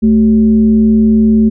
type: tone with frequency modulation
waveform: sine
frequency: 220 Hz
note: A3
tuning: in tune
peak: -5 dBFS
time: 0.02-1.5 s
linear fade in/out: 20 ms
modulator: 161 Hz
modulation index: 0.4
effects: none